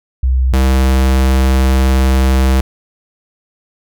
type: tone pair in turn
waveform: sine / square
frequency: 64 / 65.65 Hz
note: C2 / C2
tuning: -38 / +6 cents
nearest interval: unison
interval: 44 cents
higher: second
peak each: -9 dBFS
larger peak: neither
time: 0.23-0.53 / 0.53-2.61 s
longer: second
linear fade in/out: 5 ms
effects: none